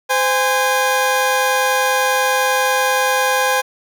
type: tone pair together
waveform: 20% pulse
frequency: 516 / 819.1 Hz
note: C5 / G#5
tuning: -24 / -24 cents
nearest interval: minor sixth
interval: 800 cents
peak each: -12 dBFS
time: 0.09-3.62 s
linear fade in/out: 20 ms
effects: none